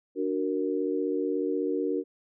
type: chord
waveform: sine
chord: D augmented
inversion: none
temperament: equal with one note detuned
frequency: 293.7 / 370 / 464.6 Hz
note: D4 / F#4 / A#4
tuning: 0 / 0 / -6 cents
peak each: -30 dBFS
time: 0.15-2.04 s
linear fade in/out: 50 ms
effects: none